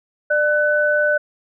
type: tone pair together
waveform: sine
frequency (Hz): 595.8 / 1500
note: D5 / F#6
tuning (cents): +25 / +23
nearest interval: octave + major third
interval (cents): 1598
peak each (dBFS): -17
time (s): 0.3-1.18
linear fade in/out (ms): 10
effects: none